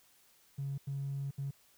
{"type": "tone bursts at uneven times", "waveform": "triangle", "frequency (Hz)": 138.59, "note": "C#3", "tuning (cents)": 0, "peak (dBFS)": -31, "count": 3, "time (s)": [[0.58, 0.78], [0.87, 1.31], [1.38, 1.51]], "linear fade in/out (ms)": 10, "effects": ["tanh soft clip ceiling -32 dBFS", "white hiss -66 dBFS RMS until 1.77 s"]}